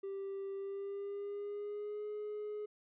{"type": "tone with pitch glide", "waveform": "triangle", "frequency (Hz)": [392, 420.1], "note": ["G4", "G#4"], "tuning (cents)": [0, 20], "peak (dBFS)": -36, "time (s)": [0.03, 2.66], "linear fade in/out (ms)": 10, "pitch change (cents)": 120, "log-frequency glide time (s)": [0.55, 2.05], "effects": ["tanh soft clip ceiling -34 dBFS", "resampled to 8000 Hz"]}